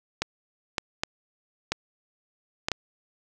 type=clicks; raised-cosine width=0.2 ms; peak=-8 dBFS; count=6; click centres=0.22 / 0.782 / 1.035 / 1.72 / 2.685 / 2.717 s; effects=none